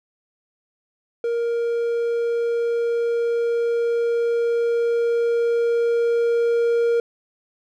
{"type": "tone with level ramp", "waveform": "triangle", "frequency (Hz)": 468.4, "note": "A#4", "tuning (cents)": 8, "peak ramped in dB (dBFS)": [-18, -14], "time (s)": [1.24, 7], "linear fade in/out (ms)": 2, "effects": []}